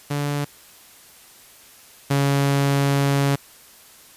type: tone pair in turn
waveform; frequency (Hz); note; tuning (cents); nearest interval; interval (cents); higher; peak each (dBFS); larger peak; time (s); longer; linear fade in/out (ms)
sawtooth; 144.4 / 139.88; D3 / C#3; -29 / +16; minor second; 55; first; -18 / -13; second; 0.1-0.45 / 2.1-3.36; second; 10
effects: white hiss -48 dBFS RMS until 4.16 s + resampled to 32000 Hz